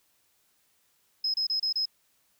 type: tone bursts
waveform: sine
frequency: 5120 Hz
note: D#8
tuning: 49 cents sharp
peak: -24 dBFS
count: 5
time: 1.24-1.856 s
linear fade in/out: 5 ms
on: 100 ms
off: 29 ms
effects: tanh soft clip ceiling -20 dBFS + white hiss -69 dBFS RMS until 2.39 s